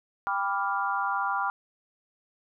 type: chord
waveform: sine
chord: G dominant seventh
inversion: none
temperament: equal with one note detuned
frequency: 793.1 / 987.8 / 1174.7 / 1396.9 Hz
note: G5 / B5 / D6 / F6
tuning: +20 / 0 / 0 / 0 cents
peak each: -31 dBFS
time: 0.27-1.5 s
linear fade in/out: 0 ms
effects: none